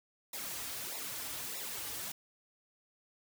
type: noise with flanger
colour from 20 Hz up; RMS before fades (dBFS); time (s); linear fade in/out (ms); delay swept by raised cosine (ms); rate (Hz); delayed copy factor
white; -41; 0.33-2.12; 5; 0.64 to 5.54; 1.6; -0.85
effects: none